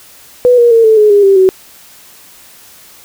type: tone with pitch steps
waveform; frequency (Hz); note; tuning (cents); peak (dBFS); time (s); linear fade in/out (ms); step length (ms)
sine; 493.9 / 475.2 / 457.1 / 439.8 / 423.1 / 407 / 391.6 / 376.7; B4 / A#4 / A#4 / A4 / G#4 / G#4 / G4 / F#4; 0 / +33 / -34 / -1 / +32 / -35 / -2 / +31; -3; 0.45-1.49; 0; 130
effects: white hiss -39 dBFS RMS until 3.04 s